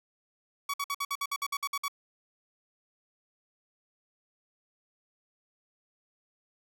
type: tone bursts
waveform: sawtooth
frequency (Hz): 1130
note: C#6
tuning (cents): +33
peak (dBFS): -26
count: 12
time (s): 0.69-1.882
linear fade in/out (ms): 5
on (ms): 48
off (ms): 56
effects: none